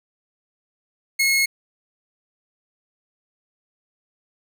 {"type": "tone", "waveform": "sawtooth", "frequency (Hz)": 2171, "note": "C#7", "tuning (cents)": -37, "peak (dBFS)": -13, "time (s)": [1.19, 1.46], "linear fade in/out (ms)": 10, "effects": []}